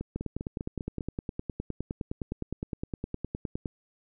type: two click trains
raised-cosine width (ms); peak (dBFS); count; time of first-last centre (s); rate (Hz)
3; -19 / -21; 35 / 6; 0.16-3.658 / 0.01-1.008; 9.72 / 5.01
effects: none